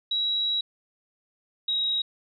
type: tone pair in turn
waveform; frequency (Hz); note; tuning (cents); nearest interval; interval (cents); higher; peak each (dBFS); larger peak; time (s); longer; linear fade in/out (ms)
sine; 3876 / 3816; B7 / A#7; -33 / +40; unison; 27; first; -23; neither; 0.11-0.61 / 1.68-2.02; first; 5
effects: none